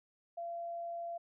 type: tone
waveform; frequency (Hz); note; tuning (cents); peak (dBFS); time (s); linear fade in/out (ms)
sine; 683; F5; -39; -38; 0.37-1.18; 10
effects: none